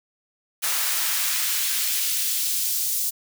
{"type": "noise with high-pass filter sweep", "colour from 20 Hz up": "white", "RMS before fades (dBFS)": -24, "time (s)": [0.62, 3.11], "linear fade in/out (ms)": 20, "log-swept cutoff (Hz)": [820, 6200], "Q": 0.82, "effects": []}